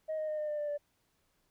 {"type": "tone with pitch steps", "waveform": "sine", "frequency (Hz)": [628, 620.4, 612.9, 605.6, 598.3, 591, 583.9], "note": ["D#5", "D#5", "D#5", "D#5", "D5", "D5", "D5"], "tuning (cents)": [16, -5, -26, -47, 32, 11, -10], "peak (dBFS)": -31, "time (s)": [0.08, 0.78], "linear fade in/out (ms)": 20, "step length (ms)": 100, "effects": ["tanh soft clip ceiling -30 dBFS", "pink hiss -75 dBFS RMS until 1.5 s"]}